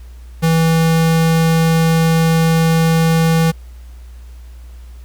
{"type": "tone", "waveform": "square", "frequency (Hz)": 163.3, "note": "E3", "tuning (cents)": -16, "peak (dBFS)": -11, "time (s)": [0.42, 3.52], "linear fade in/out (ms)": 20, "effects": ["added 60 Hz sine -32 dBFS peak until 5.04 s", "pink hiss -51 dBFS RMS until 5.04 s"]}